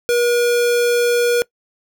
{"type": "tone", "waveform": "square", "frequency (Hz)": 480, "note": "B4", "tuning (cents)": -49, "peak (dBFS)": -14, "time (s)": [0.09, 1.42], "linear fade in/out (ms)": 0, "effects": ["noise-tail reverb RT60 0.1 s tail -22 dB re dry"]}